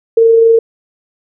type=tone with amplitude modulation; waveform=sine; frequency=455.6 Hz; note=A#4; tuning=40 cents flat; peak=-3 dBFS; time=0.17-0.59 s; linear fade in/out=5 ms; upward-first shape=sine; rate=24.5 Hz; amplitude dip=25%; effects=none